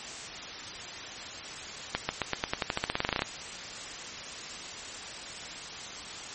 accelerating click train, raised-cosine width 0.3 ms, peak -10 dBFS, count 19, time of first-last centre 1.95-3.221 s, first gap 140 ms, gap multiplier 0.91, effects white hiss -40 dBFS RMS until 6.34 s + MP3 32 kbps

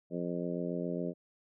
harmonic tone, 87.31 Hz, F2, in tune, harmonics 2 / 3 / 4 / 5 / 6 / 7, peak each -37 / -39 / -40 / -41 / -42 / -42 dBFS, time 0.1-1.14 s, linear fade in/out 50 ms, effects none

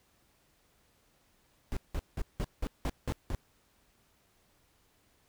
brown noise bursts, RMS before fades -32 dBFS, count 8, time 1.72-3.348 s, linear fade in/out 0 ms, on 46 ms, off 180 ms, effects pink hiss -69 dBFS RMS until 5.28 s

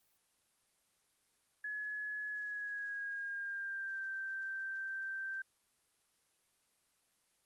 sine tone with pitch glide, 1696 to 1564.2 Hz, G#6 to G6, +36 to -4 cents, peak -38 dBFS, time 1.64-5.42 s, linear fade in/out 5 ms, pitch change -140 cents, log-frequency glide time 2.3-4.06 s, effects white hiss -75 dBFS RMS until 7.45 s + Opus 24 kbps

